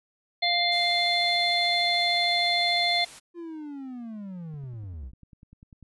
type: harmonic tone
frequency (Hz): 698.5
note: F5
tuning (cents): 0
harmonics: 1 / 3 / 5 / 6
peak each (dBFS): -27 / -27 / -27 / -27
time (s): 0.42-3.05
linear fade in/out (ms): 10
type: noise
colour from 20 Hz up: white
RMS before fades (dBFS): -45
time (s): 0.71-3.2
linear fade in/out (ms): 20
type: linear sweep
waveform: triangle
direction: down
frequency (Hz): 349.2 to 55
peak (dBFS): -33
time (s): 3.34-5.12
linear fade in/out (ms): 50
type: click train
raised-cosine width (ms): 5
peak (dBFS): -37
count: 14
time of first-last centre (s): 4.54-5.827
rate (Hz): 10.1
effects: resampled to 24000 Hz